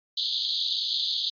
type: band-pass noise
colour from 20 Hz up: white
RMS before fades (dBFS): -28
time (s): 0.17-1.3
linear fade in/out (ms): 5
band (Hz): 3300 to 4600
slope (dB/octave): 96
effects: resampled to 11025 Hz